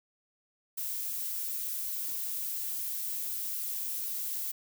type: noise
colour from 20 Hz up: violet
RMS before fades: -35 dBFS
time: 0.77-4.52 s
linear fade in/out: 10 ms
effects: none